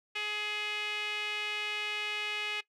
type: tone with band-pass filter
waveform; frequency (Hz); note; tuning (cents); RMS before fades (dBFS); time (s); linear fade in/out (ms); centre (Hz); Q
sawtooth; 420; G#4; +19; -35; 0.15-2.61; 10; 2600; 3.7
effects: noise-tail reverb RT60 0.1 s tail -19 dB re dry